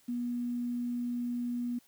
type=tone with quantisation; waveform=sine; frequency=241.9 Hz; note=B3; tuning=36 cents flat; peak=-31 dBFS; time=0.08-1.79 s; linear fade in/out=10 ms; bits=10; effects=white hiss -65 dBFS RMS until 1.87 s